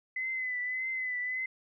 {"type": "tone with vibrato", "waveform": "sine", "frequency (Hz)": 2022, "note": "B6", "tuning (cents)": 40, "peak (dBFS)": -31, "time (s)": [0.16, 1.46], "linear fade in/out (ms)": 5, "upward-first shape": "triangle", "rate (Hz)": 1.7, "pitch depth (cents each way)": 47, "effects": []}